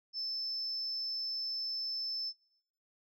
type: tone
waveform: sine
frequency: 5274 Hz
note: E8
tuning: in tune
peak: -34 dBFS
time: 0.13-2.33 s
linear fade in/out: 50 ms
effects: noise-tail reverb RT60 0.7 s tail -20 dB re dry + tanh soft clip ceiling -30 dBFS